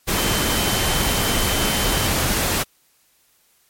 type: tone in noise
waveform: sine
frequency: 3084 Hz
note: G7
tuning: 29 cents flat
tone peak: -28 dBFS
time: 0.15-2.08 s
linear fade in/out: 20 ms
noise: pink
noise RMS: -20 dBFS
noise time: 0.07-2.64 s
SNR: -11 dB
effects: white hiss -60 dBFS RMS until 3.69 s + MP3 64 kbps